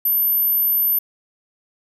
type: tone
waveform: sine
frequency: 13030 Hz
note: G#9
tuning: 34 cents flat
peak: -15 dBFS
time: 0.05-0.99 s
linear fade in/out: 5 ms
effects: none